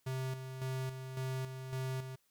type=tone with tremolo; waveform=square; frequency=130.81 Hz; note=C3; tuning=in tune; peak=-36 dBFS; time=0.06-2.16 s; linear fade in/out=10 ms; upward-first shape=square; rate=1.8 Hz; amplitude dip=55%; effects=white hiss -75 dBFS RMS until 2.3 s